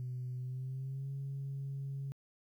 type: tone with pitch glide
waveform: sine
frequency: 126 to 137.4 Hz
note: B2 to C#3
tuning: +35 to -15 cents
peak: -36 dBFS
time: 0-2.12 s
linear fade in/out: 0 ms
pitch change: +150 cents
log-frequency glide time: 0.37-1.1 s
effects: tanh soft clip ceiling -34 dBFS + 12-bit